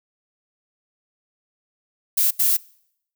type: noise bursts at uneven times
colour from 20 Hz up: violet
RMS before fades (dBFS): -18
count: 2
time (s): 2.17-2.31 / 2.39-2.57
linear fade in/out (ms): 10
effects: noise-tail reverb RT60 0.7 s tail -24 dB re dry